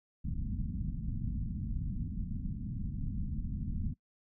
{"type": "low-pass noise", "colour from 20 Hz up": "pink", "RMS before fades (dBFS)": -36, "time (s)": [0.24, 3.94], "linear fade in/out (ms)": 10, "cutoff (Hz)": 240, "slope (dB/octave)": 48, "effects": ["noise-tail reverb RT60 0.1 s tail -21 dB re dry"]}